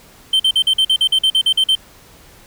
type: tone bursts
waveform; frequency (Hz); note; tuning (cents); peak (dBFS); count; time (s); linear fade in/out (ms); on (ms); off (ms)
triangle; 3111; G7; -14; -9; 13; 0.33-1.753; 5; 67; 46
effects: pink hiss -45 dBFS RMS until 2.46 s